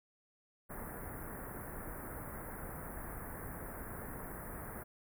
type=band-stop noise; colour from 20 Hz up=pink; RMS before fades=-45 dBFS; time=0.69-4.84 s; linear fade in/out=20 ms; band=1900 to 10000 Hz; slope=48 dB/octave; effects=none